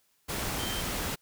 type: tone in noise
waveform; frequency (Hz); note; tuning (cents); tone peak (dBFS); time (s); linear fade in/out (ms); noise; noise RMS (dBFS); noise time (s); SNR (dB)
sine; 3134; G7; -1; -37; 0.58-0.82; 20; pink; -33; 0.28-1.16; -7
effects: white hiss -70 dBFS RMS until 1.21 s